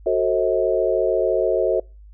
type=chord; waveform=sine; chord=F# diminished seventh; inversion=none; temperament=just; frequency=370 / 444 / 532.8 / 639.4 Hz; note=F#4 / A4 / C5 / Eb5; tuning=0 / +16 / +31 / +47 cents; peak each=-22 dBFS; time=0.06-1.8 s; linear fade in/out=5 ms; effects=noise-tail reverb RT60 0.3 s tail -26 dB re dry + added 51 Hz sine -41 dBFS peak until 2.13 s